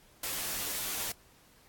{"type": "noise with comb filter", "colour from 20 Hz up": "white", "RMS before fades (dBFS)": -35, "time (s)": [0.23, 1.12], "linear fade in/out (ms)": 5, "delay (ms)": 12, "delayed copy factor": -1, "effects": ["pink hiss -61 dBFS RMS until 1.68 s", "AAC 64 kbps"]}